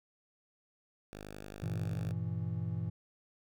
5% pulse tone, 51.1 Hz, G#1, 27 cents flat, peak -34 dBFS, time 1.13-2.12 s, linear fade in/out 0 ms
triangle chord, E diminished, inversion first, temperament just, 98.89 / 118.67 / 164.81 Hz, G2 / Bb2 / E3, +16 / +31 / 0 cents, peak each -36 dBFS, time 1.62-2.9 s, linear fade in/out 10 ms
effects none

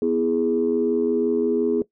sine chord, E major, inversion second, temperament equal, 246.9 / 329.6 / 415.3 Hz, B3 / E4 / G#4, 0 / 0 / 0 cents, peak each -23 / -24 / -20 dBFS, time 0.02-1.82 s, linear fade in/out 2 ms, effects noise-tail reverb RT60 0.1 s tail -19 dB re dry + tanh soft clip ceiling -10 dBFS

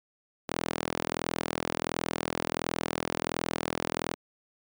sawtooth tone with high-pass filter, 41.41 Hz, E1, 9 cents sharp, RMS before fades -33 dBFS, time 0.48-4.15 s, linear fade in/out 20 ms, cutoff 280 Hz, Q 0.69, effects none

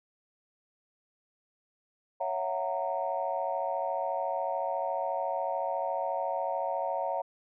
sine chord, F# dominant seventh, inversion second, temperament just, 555 / 666 / 740 / 925 Hz, C#5 / E5 / F#5 / A#5, +2 / +18 / 0 / -14 cents, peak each -34 dBFS, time 2.2-7.22 s, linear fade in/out 10 ms, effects tanh soft clip ceiling -18 dBFS

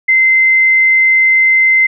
sine tone, 2071 Hz, C7, 18 cents flat, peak -6 dBFS, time 0.08-1.87 s, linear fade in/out 10 ms, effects none

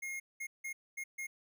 square tone bursts at uneven times, 2145 Hz, C7, 42 cents sharp, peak -39 dBFS, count 5, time 0.02-0.2 / 0.4-0.47 / 0.64-0.73 / 0.97-1.04 / 1.18-1.27 s, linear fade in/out 10 ms, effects none

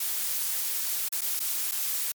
blue noise with dropouts, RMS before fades -29 dBFS, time 0-2.12 s, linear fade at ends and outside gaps 5 ms, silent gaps 1.086-1.123 / 1.21-1.216 / 1.394-1.401 / 1.713-1.718 s, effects MP3 96 kbps

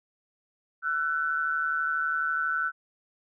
sine tone pair together, 1342.9 / 1495 Hz, E6 / F#6, +32 / +17 cents, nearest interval major second, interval 185 cents, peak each -29 / -27 dBFS, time 0.82-2.72 s, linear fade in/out 50 ms, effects none

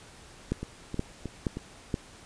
two click trains, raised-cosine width 3 ms, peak -14 / -21 dBFS, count 4 / 4, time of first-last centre 0.52-1.942 / 0.63-1.57 s, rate 2.11 / 3.19 Hz, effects pink hiss -51 dBFS RMS until 2.25 s + resampled to 22050 Hz

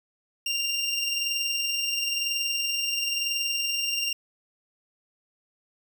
25% pulse tone pair together, 2766 / 2787 Hz, F7 / F7, -17 / -4 cents, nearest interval unison, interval 13 cents, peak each -31 / -22 dBFS, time 0.46-4.13 s, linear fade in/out 5 ms, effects 10-bit

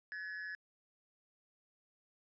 triangle tone with amplitude modulation, 1703 Hz, G#6, 43 cents sharp, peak -36 dBFS, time 0.12-0.55 s, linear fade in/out 0 ms, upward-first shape sine, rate 181 Hz, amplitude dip 75%, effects resampled to 16000 Hz

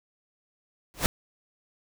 pink noise with exponential growth, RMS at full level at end -19 dBFS, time 0.94-1.06 s, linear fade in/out 0 ms, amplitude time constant 26 ms, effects none

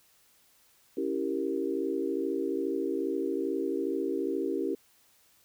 sine chord, C# diminished seventh, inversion none, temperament equal, 277.2 / 329.6 / 392 / 466.2 Hz, C#4 / E4 / G4 / Bb4, 0 / 0 / 0 / 0 cents, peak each -34 / -33 / -32 / -36 dBFS, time 0.97-4.75 s, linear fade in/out 5 ms, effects white hiss -64 dBFS RMS until 5.44 s

